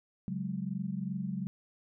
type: chord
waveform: sine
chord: C# suspended fourth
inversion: none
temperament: equal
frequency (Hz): 138.59 / 185 / 207.7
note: C#3 / F#3 / G#3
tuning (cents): 0 / 0 / 0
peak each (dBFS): -40 / -35 / -38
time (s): 0.28-1.47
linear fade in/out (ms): 0
effects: none